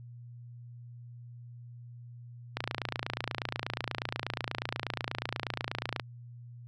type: click train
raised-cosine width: 0.3 ms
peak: -15 dBFS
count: 98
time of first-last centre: 2.57-5.998 s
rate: 28.3 Hz
effects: added 120 Hz sine -45 dBFS peak until 6.67 s